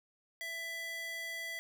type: tone with high-pass filter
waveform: square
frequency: 664 Hz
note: E5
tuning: 12 cents sharp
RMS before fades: -41 dBFS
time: 0.41-1.59 s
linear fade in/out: 0 ms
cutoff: 1700 Hz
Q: 2.3
effects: none